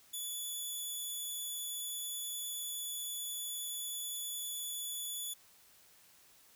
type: tone with vibrato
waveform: 5% pulse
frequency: 3439 Hz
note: A7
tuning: 40 cents flat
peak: -31 dBFS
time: 0.13-5.34 s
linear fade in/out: 10 ms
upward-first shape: triangle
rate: 9.5 Hz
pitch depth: 8 cents each way
effects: white hiss -63 dBFS RMS until 6.55 s